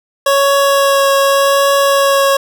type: tone with vibrato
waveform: 25% pulse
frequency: 554.4 Hz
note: C#5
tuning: in tune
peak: -5 dBFS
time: 0.26-2.37 s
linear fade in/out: 5 ms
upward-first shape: triangle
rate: 0.85 Hz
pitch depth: 12 cents each way
effects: none